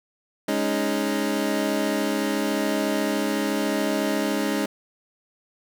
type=chord; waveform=25% pulse; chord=Ab suspended fourth; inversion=none; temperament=equal; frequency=207.7 / 277.2 / 311.1 Hz; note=Ab3 / Db4 / Eb4; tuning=0 / 0 / 0 cents; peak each=-23 dBFS; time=0.48-4.66 s; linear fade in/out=5 ms; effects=none